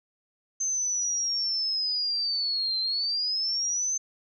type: linear two-way sweep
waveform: sine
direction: down then up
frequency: 6272 to 4090 to 6272 Hz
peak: -25 dBFS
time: 0.6-3.98 s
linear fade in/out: 10 ms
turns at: 2.8 s
effects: none